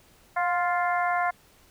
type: harmonic tone with a mistuned harmonic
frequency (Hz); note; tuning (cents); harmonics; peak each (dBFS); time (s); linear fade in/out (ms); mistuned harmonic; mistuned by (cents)
349.7; F4; +2; 2 / 3 / 4 / 5 / 6; -25 / -29 / -31 / -33 / -35; 0.36-1.31; 10; 2; +24
effects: pink hiss -58 dBFS RMS until 1.7 s